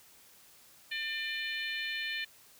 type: harmonic tone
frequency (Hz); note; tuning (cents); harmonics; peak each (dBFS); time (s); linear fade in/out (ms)
598; D5; +31; 3 / 4 / 5 / 6 / 7; -37 / -39 / -41 / -43 / -44; 0.91-2.25; 10
effects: white hiss -59 dBFS RMS until 2.59 s